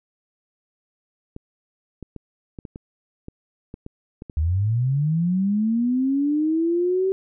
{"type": "clicks", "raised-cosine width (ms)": 3, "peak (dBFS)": -22, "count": 11, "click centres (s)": [1.364, 2.027, 2.163, 2.588, 2.652, 2.759, 3.284, 3.741, 3.864, 4.221, 4.298]}
{"type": "linear sweep", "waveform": "sine", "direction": "up", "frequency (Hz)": [72.8, 386.5], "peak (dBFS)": -18, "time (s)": [4.37, 7.12], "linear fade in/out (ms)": 0}
{"effects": []}